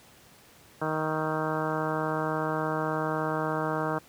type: harmonic tone with a mistuned harmonic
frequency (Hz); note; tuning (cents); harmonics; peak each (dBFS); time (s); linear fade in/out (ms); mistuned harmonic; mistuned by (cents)
156.5; D#3; +10; 1 / 2 / 3 / 4 / 5 / 6 / 7 / 8 / 9 / 10; -34 / -34 / -34 / -34 / -37 / -36 / -37 / -38 / -39 / -39; 0.81-3.99; 10; 9; -44
effects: pink hiss -55 dBFS RMS until 4.08 s + high-pass 80 Hz 12 dB/octave